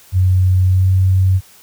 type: tone with pitch glide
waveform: sine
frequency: 92.5 to 93.95 Hz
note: F#2 to F#2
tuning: 0 to +27 cents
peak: -9 dBFS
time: 0.12-1.41 s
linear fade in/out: 50 ms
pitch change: +27 cents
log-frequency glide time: 0.67-0.88 s
effects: white hiss -45 dBFS RMS until 1.62 s